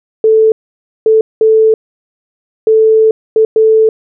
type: tone bursts at uneven times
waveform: sine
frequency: 440 Hz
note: A4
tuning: in tune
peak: -4 dBFS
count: 6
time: 0.24-0.52 / 1.06-1.21 / 1.41-1.74 / 2.67-3.11 / 3.36-3.45 / 3.56-3.89 s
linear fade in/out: 2 ms
effects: none